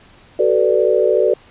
sine chord, B minor seventh, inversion second, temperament equal with one note detuned, 377.3 / 440 / 493.9 / 587.3 Hz, F#4 / A4 / B4 / D5, +34 / 0 / 0 / 0 cents, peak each -17 dBFS, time 0.39-1.34 s, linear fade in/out 5 ms, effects pink hiss -47 dBFS RMS until 1.5 s + resampled to 8000 Hz

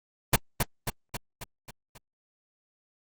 pink noise with echo, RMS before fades -18 dBFS, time 0.33-0.36 s, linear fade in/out 5 ms, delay 270 ms, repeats 6, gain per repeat -5 dB, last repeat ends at 1.98 s, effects Opus 24 kbps

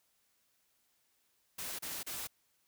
white noise bursts, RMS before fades -41 dBFS, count 3, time 1.58-2.274 s, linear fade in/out 10 ms, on 210 ms, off 32 ms, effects white hiss -75 dBFS RMS until 2.67 s

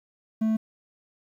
triangle tone, 220 Hz, A3, in tune, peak -19 dBFS, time 0.41-0.57 s, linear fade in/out 10 ms, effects 10-bit

